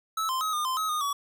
square tone with pitch steps, 1305 / 1041 / 1271 / 1214 / 1036 / 1275 / 1229 / 1134 Hz, E6 / C6 / D#6 / D#6 / C6 / D#6 / D#6 / C#6, -18 / -9 / +36 / -43 / -17 / +42 / -22 / +39 cents, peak -27 dBFS, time 0.17-1.13 s, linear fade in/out 5 ms, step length 120 ms, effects none

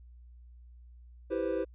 triangle chord, C major seventh, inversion first, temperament equal, 329.6 / 392 / 493.9 / 523.3 Hz, E4 / G4 / B4 / C5, 0 / 0 / 0 / 0 cents, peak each -33 dBFS, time 1.3-1.65 s, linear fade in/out 20 ms, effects added 60 Hz sine -50 dBFS peak until 1.74 s + resampled to 8000 Hz

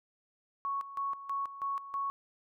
sine tone with tremolo, 1108.7 Hz, C#6, in tune, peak -31 dBFS, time 0.65-2.1 s, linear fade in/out 0 ms, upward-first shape square, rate 3.1 Hz, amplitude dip 75%, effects none

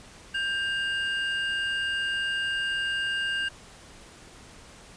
triangle tone pair together, 1586 / 2826 Hz, G6 / F7, +20 / +20 cents, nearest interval minor seventh, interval 1000 cents, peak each -26 / -29 dBFS, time 0.34-3.49 s, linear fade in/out 10 ms, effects pink hiss -49 dBFS RMS until 4.96 s + resampled to 22050 Hz

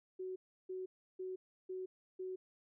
sine tone bursts, 372.4 Hz, F#4, 11 cents sharp, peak -40 dBFS, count 5, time 0.19-2.36 s, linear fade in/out 10 ms, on 170 ms, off 330 ms, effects none

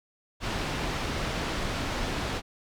pink low-pass noise, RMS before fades -31 dBFS, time 0.4-2.42 s, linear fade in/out 50 ms, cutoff 4500 Hz, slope 12 dB/octave, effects none

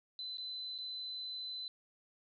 sine tone with dropouts, 4027 Hz, B7, 33 cents sharp, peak -40 dBFS, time 0.19-1.68 s, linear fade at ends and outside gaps 1 ms, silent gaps 0.372-0.382 / 0.78-0.786 s, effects none

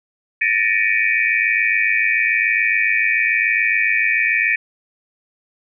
sine tone cluster, 1771 / 1872 / 2277 / 2364 / 2484 Hz, A6 / A#6 / C#7 / D7 / D#7, +11 / +7 / +46 / +11 / -3 cents, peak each -21 dBFS, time 0.41-4.56 s, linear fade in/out 5 ms, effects none

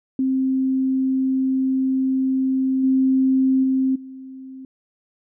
sine tone with level steps, 263.3 Hz, C4, 11 cents sharp, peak -17 / -14 / -16 / -34 dBFS, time 0.19-4.65 s, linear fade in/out 2 ms, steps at 2.83 / 3.63 / 3.95 s, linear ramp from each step 10 ms, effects none

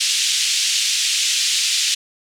pink band-pass noise, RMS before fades -19 dBFS, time 0-1.95 s, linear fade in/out 10 ms, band 2800 to 7900 Hz, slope 24 dB/octave, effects none

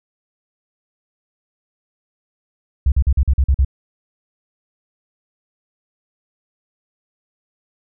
sine tone bursts, 67 Hz, C2, 42 cents sharp, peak -10 dBFS, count 8, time 2.86-3.648 s, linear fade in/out 5 ms, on 60 ms, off 44 ms, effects none

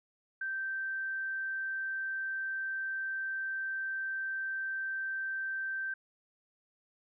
sine tone, 1560 Hz, G6, 9 cents flat, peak -33 dBFS, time 0.41-5.94 s, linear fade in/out 5 ms, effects none

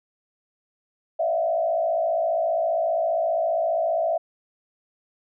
sine tone with frequency modulation, 659.3 Hz, E5, in tune, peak -20 dBFS, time 1.19-4.18 s, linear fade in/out 10 ms, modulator 55 Hz, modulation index 1, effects none

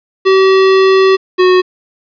square tone pair in turn, 382.4 / 367.2 Hz, G4 / F#4, -43 / -13 cents, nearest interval minor second, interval 70 cents, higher first, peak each -6 dBFS, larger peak neither, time 0.25-1.17 / 1.38-1.62 s, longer first, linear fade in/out 20 ms, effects resampled to 11025 Hz + 7-bit

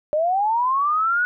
sine linear sweep, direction up, 587.3 to 1480 Hz, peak -17 dBFS, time 0.13-1.25 s, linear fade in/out 0 ms, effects none

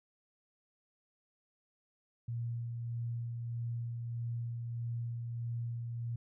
sine tone with tremolo, 117.7 Hz, A#2, 17 cents sharp, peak -34 dBFS, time 2.28-6.16 s, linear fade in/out 5 ms, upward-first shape sine, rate 1.6 Hz, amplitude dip 30%, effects none

